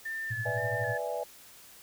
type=tone with vibrato; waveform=sine; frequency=1760 Hz; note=A6; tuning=in tune; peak=-33 dBFS; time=0.05-0.98 s; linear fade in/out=10 ms; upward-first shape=square; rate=1.9 Hz; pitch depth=31 cents each way
type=tone with tremolo; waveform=sine; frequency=113.8 Hz; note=A#2; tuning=41 cents flat; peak=-30 dBFS; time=0.3-0.96 s; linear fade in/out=10 ms; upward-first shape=triangle; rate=12 Hz; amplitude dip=100%
type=chord; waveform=sine; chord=E dominant seventh; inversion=second; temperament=equal; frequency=493.9 / 587.3 / 659.3 / 830.6 Hz; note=B4 / D5 / E5 / G#5; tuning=0 / 0 / 0 / 0 cents; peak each=-36 / -36 / -37 / -38 dBFS; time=0.45-1.24 s; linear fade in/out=10 ms
effects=white hiss -53 dBFS RMS until 1.82 s